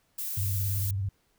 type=noise; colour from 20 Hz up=violet; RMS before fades=-34 dBFS; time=0.18-0.91 s; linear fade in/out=5 ms
type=tone with vibrato; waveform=sine; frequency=98 Hz; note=G2; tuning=in tune; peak=-27 dBFS; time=0.37-1.09 s; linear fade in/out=5 ms; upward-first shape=sine; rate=18 Hz; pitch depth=100 cents each way
effects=pink hiss -70 dBFS RMS until 1.38 s